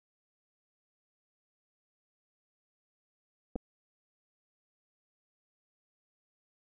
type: clicks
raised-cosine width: 2 ms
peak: -23 dBFS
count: 2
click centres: 3.557 / 3.561 s
effects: none